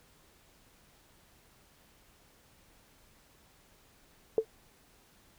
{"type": "tone with exponential decay", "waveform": "sine", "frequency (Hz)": 444.4, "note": "A4", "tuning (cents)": 17, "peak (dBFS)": -18, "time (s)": [4.38, 4.45], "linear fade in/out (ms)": 1, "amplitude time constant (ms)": 15, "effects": ["pink hiss -63 dBFS RMS until 5.38 s"]}